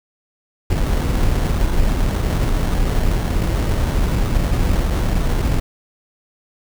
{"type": "noise with sample-and-hold", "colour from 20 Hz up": "brown", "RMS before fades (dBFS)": -17, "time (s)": [0.7, 5.6], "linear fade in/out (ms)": 5, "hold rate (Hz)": 2450, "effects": []}